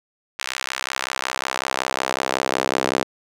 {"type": "tone with high-pass filter sweep", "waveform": "sawtooth", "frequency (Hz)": 65.41, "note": "C2", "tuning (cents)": 0, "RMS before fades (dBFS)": -25, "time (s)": [0.39, 3.03], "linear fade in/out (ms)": 0, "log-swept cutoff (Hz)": [1900, 370], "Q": 0.93, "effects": ["low-pass 9000 Hz 12 dB/octave"]}